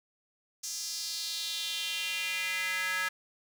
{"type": "tone with high-pass filter sweep", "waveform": "square", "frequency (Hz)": 185, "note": "F#3", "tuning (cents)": 0, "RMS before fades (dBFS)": -34, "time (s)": [0.63, 3.09], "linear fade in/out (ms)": 10, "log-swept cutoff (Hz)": [6000, 1600], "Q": 3.3, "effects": []}